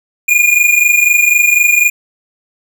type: tone pair together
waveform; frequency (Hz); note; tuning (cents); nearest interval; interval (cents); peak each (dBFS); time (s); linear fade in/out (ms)
square; 2414 / 2438; D7 / D#7; +47 / -36; unison; 17; -12 / -10; 0.28-1.9; 10
effects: none